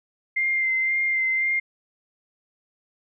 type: tone with vibrato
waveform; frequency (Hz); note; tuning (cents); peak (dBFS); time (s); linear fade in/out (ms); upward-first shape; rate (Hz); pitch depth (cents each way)
sine; 2093; C7; 0; -20; 0.36-1.6; 10; sine; 1.9; 20
effects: none